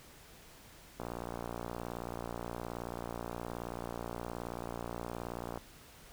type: click train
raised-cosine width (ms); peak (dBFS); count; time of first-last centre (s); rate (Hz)
1; -25; 270; 1-5.575; 58.8
effects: pink hiss -56 dBFS RMS until 6.12 s